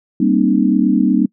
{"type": "chord", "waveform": "sine", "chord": "C minor seventh", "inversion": "second", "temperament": "equal with one note detuned", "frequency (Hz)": [196, 233.1, 261.6, 303.7], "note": ["G3", "Bb3", "C4", "Eb4"], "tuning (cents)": [0, 0, 0, -42], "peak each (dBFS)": -16, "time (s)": [0.2, 1.26], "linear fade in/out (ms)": 5, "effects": ["noise-tail reverb RT60 0.1 s tail -26 dB re dry"]}